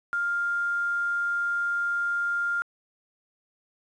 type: tone with quantisation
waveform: sine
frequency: 1401 Hz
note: F6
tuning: 5 cents sharp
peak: -24 dBFS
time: 0.13-2.62 s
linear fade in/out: 0 ms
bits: 8
effects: resampled to 22050 Hz